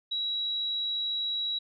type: tone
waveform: sine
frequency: 3882 Hz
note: B7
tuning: 31 cents flat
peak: -28 dBFS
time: 0.11-1.59 s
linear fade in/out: 10 ms
effects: none